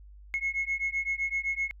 sine beating tone pair, 2172 / 2179.8 Hz, C#7 / C#7, -36 / -30 cents, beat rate 7.8 Hz, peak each -30 dBFS, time 0.34-1.71 s, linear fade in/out 0 ms, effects tanh soft clip ceiling -22 dBFS + added 50 Hz sine -47 dBFS peak until 1.8 s

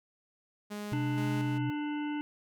sawtooth tone with tremolo, 207.6 Hz, G#3, in tune, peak -33 dBFS, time 0.7-1.59 s, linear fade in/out 20 ms, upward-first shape square, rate 2.1 Hz, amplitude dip 50%
sine tone, 127.2 Hz, C3, 48 cents flat, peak -31 dBFS, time 0.92-1.7 s, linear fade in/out 0 ms
harmonic tone, 296.5 Hz, D4, 17 cents sharp, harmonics 1 / 3 / 5 / 7 / 9 / 10, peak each -32 / -42 / -46 / -49 / -51 / -52 dBFS, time 0.93-2.21 s, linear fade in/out 0 ms
effects none

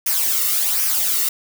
blue noise with flanger, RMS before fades -19 dBFS, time 0.06-1.29 s, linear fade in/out 5 ms, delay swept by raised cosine 0.25 to 1.25 ms, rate 1.3 Hz, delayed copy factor -0.6, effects none

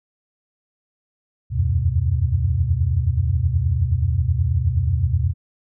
sine tone cluster, 74.8 / 85.5 / 93.7 / 124.2 Hz, D2 / F2 / F#2 / B2, +32 / -36 / +22 / +10 cents, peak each -22 dBFS, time 1.5-5.34 s, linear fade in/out 50 ms, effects none

